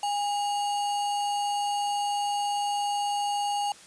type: tone with sample-and-hold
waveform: sine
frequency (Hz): 816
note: G#5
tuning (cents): -31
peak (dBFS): -25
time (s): 0.03-3.72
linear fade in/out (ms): 2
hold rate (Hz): 3675
effects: white hiss -50 dBFS RMS until 3.86 s + resampled to 22050 Hz